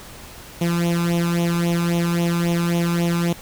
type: tone with flanger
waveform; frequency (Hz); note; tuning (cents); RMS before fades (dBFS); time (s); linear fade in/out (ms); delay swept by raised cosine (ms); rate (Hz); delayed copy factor
sawtooth; 171.1; F3; -35; -20; 0.61-3.33; 5; 0.31 to 0.82; 3.7; +0.85
effects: pink hiss -40 dBFS RMS until 3.41 s